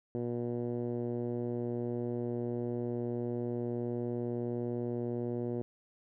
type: tone with low-pass filter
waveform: 10% pulse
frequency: 120.1 Hz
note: B2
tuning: 48 cents flat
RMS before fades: -35 dBFS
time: 0.15-5.62 s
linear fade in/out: 0 ms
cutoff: 410 Hz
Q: 1.4
effects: none